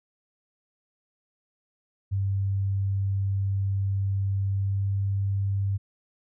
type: tone with pitch glide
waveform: sine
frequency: 98 to 98.68 Hz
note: G2 to G2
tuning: 0 to +12 cents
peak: -23 dBFS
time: 2.11-5.78 s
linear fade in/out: 20 ms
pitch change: +12 cents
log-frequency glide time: 4.52-4.87 s
effects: none